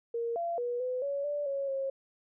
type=tone with pitch steps; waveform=sine; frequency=466.4 / 683 / 484 / 505 / 562 / 583 / 553 / 541 Hz; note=A#4 / F5 / B4 / B4 / C#5 / D5 / C#5 / C#5; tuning=+1 / -39 / -35 / +39 / +24 / -13 / -4 / -42 cents; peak=-30 dBFS; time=0.14-1.9 s; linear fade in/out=5 ms; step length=220 ms; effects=none